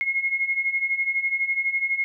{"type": "beating tone pair", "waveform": "sine", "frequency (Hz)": [2152, 2164], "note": ["C7", "C#7"], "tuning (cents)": [48, -42], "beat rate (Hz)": 12, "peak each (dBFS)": [-27, -23], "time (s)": [0.01, 2.04], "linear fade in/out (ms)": 0, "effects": []}